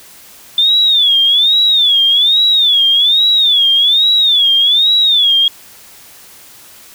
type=tone with vibrato; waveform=sine; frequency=3527 Hz; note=A7; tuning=3 cents sharp; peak=-7 dBFS; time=0.58-5.48 s; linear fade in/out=2 ms; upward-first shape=sine; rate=1.2 Hz; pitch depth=170 cents each way; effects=white hiss -39 dBFS RMS until 6.94 s